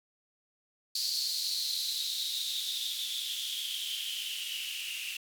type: noise with band-pass filter sweep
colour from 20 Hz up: violet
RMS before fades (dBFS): -35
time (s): 0.95-5.17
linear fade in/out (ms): 5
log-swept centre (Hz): 4500 to 2700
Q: 9.1
effects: none